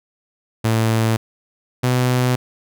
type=tone pair in turn; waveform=sawtooth; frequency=112.5 / 125.62 Hz; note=A2 / B2; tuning=+39 / +30 cents; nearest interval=major second; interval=191 cents; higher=second; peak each=-11 dBFS; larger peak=neither; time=0.64-1.17 / 1.83-2.36 s; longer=neither; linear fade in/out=10 ms; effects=none